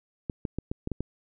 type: clicks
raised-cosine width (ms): 3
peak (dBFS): -17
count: 7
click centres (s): 0.298 / 0.452 / 0.586 / 0.715 / 0.874 / 0.917 / 1.006
effects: none